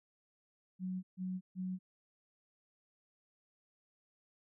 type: tone bursts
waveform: sine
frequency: 185 Hz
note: F#3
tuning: in tune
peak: -36 dBFS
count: 3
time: 0.79-1.79 s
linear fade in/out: 50 ms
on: 240 ms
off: 140 ms
effects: none